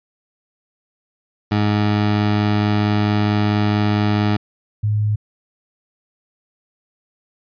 20% pulse / sine tone pair in turn, 104.5 / 105.65 Hz, G#2 / G#2, +11 / +30 cents, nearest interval unison, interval 19 cents, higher second, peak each -10 / -15 dBFS, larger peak first, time 1.51-4.37 / 4.83-5.16 s, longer first, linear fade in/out 10 ms, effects resampled to 11025 Hz

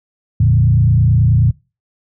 sine tone with frequency modulation, 115.8 Hz, A#2, 11 cents flat, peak -8 dBFS, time 0.4-1.51 s, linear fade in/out 5 ms, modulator 29.4 Hz, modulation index 1.2, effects noise-tail reverb RT60 0.3 s tail -24 dB re dry

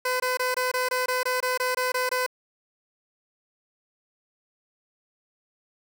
15% pulse tone bursts, 506 Hz, B4, 42 cents sharp, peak -17 dBFS, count 13, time 0.05-2.264 s, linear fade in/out 5 ms, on 150 ms, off 22 ms, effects 9-bit

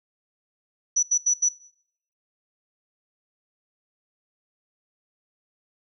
sine tone bursts at uneven times, 5920 Hz, F#8, in tune, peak -17 dBFS, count 4, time 0.96-1.03 / 1.11-1.18 / 1.26-1.34 / 1.42-1.49 s, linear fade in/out 10 ms, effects noise-tail reverb RT60 0.7 s tail -22 dB re dry

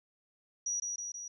sine tone with echo, 5800 Hz, F#8, 35 cents flat, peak -31 dBFS, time 0.66-0.8 s, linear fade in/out 5 ms, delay 160 ms, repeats 3, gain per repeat -3 dB, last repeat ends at 1.28 s, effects none

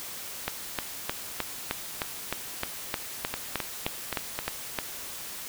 two click trains, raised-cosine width 0.3 ms, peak -11 / -13 dBFS, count 15 / 5, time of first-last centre 0.48-4.788 / 3.34-4.39 s, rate 3.25 / 3.81 Hz, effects white hiss -39 dBFS RMS until 5.48 s

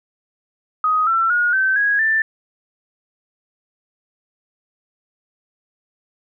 sine tone with pitch steps, 1254 / 1344 / 1440.5 / 1543.9 / 1654.7 / 1773.4 Hz, D#6 / E6 / F#6 / G6 / G#6 / A6, +13 / +33 / -47 / -27 / -7 / +13 cents, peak -14 dBFS, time 0.84-2.22 s, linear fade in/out 2 ms, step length 230 ms, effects none

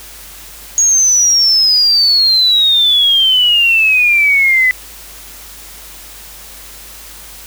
sine exponential sweep, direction down, 6670 to 1996 Hz, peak -7 dBFS, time 0.78-4.71 s, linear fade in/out 0 ms, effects added 50 Hz sine -40 dBFS peak until 7.46 s + white hiss -34 dBFS RMS until 7.46 s

